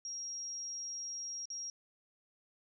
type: tone with dropouts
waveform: sine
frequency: 5620 Hz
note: F8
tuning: 10 cents sharp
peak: -39 dBFS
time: 0.05-1.7 s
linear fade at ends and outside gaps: 1 ms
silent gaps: 1.455-1.502 s
effects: none